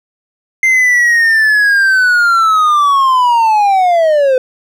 triangle linear sweep, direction down, 2093 to 503 Hz, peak -5 dBFS, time 0.63-4.38 s, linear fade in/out 2 ms, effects none

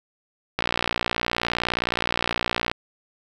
click train, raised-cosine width 0.3 ms, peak -6 dBFS, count 127, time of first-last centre 0.59-2.715 s, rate 59.3 Hz, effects 7-bit

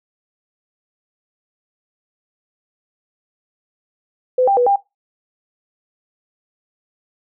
sine tone with pitch steps, 507 / 791 / 489.4 / 798 Hz, B4 / G5 / B4 / G5, +45 / +15 / -16 / +31 cents, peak -11 dBFS, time 4.38-4.76 s, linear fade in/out 5 ms, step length 95 ms, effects noise-tail reverb RT60 0.2 s tail -19 dB re dry

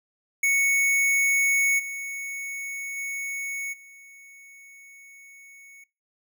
square tone with level steps, 2217 Hz, C#7, in tune, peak -20 / -32 / -30 / -47 dBFS, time 0.43-5.84 s, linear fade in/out 5 ms, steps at 1.78 / 2.96 / 3.72 s, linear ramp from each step 20 ms, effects noise-tail reverb RT60 0.3 s tail -23 dB re dry

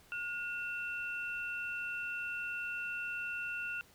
sine tone pair together, 1435.2 / 2700 Hz, F6 / E7, +47 / +41 cents, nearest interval major seventh, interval 1094 cents, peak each -39 / -39 dBFS, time 0.12-3.81 s, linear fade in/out 0 ms, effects pink hiss -62 dBFS RMS until 3.94 s

